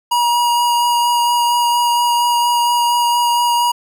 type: tone with vibrato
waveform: square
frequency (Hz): 956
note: A#5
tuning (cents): +43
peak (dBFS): -13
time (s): 0.11-3.72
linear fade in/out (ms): 10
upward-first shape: sine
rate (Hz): 4.3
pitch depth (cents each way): 10
effects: none